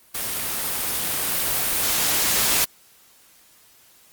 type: noise with level ramp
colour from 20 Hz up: white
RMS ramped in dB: -27 to -19 dBFS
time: 0.14-2.65 s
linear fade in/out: 10 ms
effects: white hiss -54 dBFS RMS until 4.12 s + Opus 32 kbps